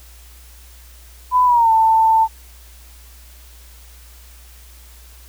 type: tone with pitch glide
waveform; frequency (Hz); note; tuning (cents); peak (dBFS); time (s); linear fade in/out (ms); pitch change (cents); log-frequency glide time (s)
sine; 1000 to 890.9; B5 to A5; +21 to +21; -10; 1.31-2.28; 50; -200; 1.45-1.71
effects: added 60 Hz sine -41 dBFS peak until 5.28 s + white hiss -47 dBFS RMS until 5.28 s